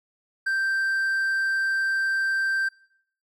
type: tone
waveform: triangle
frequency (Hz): 1568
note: G6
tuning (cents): 0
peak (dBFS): -20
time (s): 0.46-2.69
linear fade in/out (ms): 10
effects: noise-tail reverb RT60 0.7 s tail -24 dB re dry